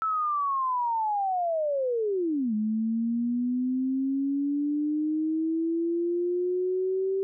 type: linear two-way sweep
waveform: sine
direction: down then up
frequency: 1318.5 to 211.6 to 388.7 Hz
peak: -24 dBFS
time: 0.02-7.23 s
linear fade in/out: 0 ms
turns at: 2.54 s
effects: none